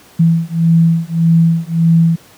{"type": "beating tone pair", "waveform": "sine", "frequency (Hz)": [164.81, 166.51], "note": ["E3", "E3"], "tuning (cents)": [0, 18], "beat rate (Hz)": 1.7, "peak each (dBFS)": -11, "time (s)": [0.19, 2.16], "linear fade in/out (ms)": 10, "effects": ["pink hiss -43 dBFS RMS until 2.37 s", "high-pass 100 Hz 12 dB/octave"]}